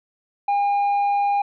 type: tone with tanh clipping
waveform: triangle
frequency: 809 Hz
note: G#5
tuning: 46 cents flat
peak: -18 dBFS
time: 0.48-1.42 s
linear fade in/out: 5 ms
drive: 8 dB
effects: none